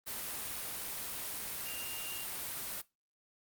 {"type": "tone in noise", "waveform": "sine", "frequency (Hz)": 2794, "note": "F7", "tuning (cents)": 0, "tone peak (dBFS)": -44, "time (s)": [1.65, 2.25], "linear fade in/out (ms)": 20, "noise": "white", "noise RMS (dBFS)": -40, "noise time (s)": [0.06, 2.82], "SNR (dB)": -7, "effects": ["noise-tail reverb RT60 0.2 s tail -18 dB re dry", "Opus 32 kbps"]}